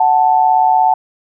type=tone pair together; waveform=sine; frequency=743.2 / 880 Hz; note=F#5 / A5; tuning=+7 / 0 cents; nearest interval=minor third; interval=293 cents; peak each=-11 dBFS; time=0-0.94 s; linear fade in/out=5 ms; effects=none